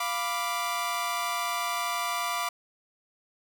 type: chord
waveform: sawtooth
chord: B diminished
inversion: second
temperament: equal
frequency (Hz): 698.5 / 987.8 / 1174.7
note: F5 / B5 / D6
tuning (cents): 0 / 0 / 0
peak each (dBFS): -30 / -30 / -27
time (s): 0-2.49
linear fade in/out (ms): 5
effects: none